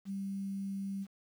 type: tone with quantisation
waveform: sine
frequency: 196 Hz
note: G3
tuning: in tune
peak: -35 dBFS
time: 0.05-1.07 s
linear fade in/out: 50 ms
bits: 10
effects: none